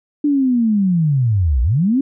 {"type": "linear two-way sweep", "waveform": "sine", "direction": "down then up", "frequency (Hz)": [298.1, 55.7, 282.7], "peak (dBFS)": -12, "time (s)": [0.24, 2.01], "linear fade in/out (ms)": 5, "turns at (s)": 1.62, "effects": []}